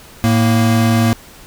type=tone pair together; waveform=square; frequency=110 / 231.3 Hz; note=A2 / A#3; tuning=0 / -13 cents; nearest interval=octave + minor second; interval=1287 cents; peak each=-14 dBFS; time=0.24-1.13 s; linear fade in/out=0 ms; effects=pink hiss -40 dBFS RMS until 1.46 s